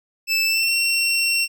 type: tone with pitch glide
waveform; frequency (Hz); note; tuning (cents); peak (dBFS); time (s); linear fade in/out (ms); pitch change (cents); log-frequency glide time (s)
25% pulse; 2637 to 2724; E7 to F7; 0 to -44; -14; 0.27-1.48; 50; +56; 0.45-0.73
effects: none